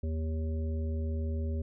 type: harmonic tone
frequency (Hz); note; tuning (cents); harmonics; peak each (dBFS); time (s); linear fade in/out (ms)
79.4; D#2; +36; 1 / 3 / 5 / 7; -30 / -40 / -44 / -47; 0.03-1.62; 5
effects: none